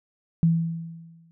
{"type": "tone with exponential decay", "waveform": "sine", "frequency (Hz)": 165.5, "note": "E3", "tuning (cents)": 7, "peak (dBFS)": -14, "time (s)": [0.43, 1.31], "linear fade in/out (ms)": 0, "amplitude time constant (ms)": 190, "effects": []}